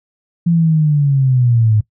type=linear sweep; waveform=sine; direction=down; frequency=172 to 104.7 Hz; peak=-9 dBFS; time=0.46-1.81 s; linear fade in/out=10 ms; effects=noise-tail reverb RT60 0.1 s tail -19 dB re dry